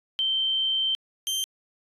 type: tone pair in turn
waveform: sine / sawtooth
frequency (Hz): 3118 / 3140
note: G7 / G7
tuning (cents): -10 / +2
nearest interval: unison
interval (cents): 12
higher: second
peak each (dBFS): -22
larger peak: neither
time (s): 0.19-0.95 / 1.27-1.44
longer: first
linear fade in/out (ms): 0
effects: resampled to 32000 Hz